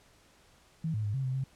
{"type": "tone with pitch steps", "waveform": "sine", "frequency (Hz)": [161.1, 107.6, 103.3, 134.4, 129.6, 133.3], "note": ["E3", "A2", "G#2", "C3", "C3", "C3"], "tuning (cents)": [-39, -38, -9, 47, -16, 33], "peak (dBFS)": -29, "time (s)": [0.84, 1.44], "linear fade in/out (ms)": 5, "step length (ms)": 100, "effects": ["pink hiss -62 dBFS RMS until 1.55 s", "low-pass 10000 Hz 12 dB/octave"]}